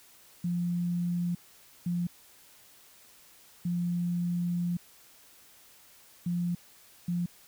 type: tone bursts at uneven times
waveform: sine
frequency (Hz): 174.61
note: F3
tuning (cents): 0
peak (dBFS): -27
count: 5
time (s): 0.44-1.35 / 1.86-2.07 / 3.65-4.77 / 6.26-6.55 / 7.08-7.26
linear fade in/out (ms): 5
effects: white hiss -57 dBFS RMS until 7.47 s